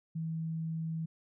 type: tone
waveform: sine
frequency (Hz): 161.9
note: E3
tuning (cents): -31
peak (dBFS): -33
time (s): 0.15-1.06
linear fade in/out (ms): 10
effects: none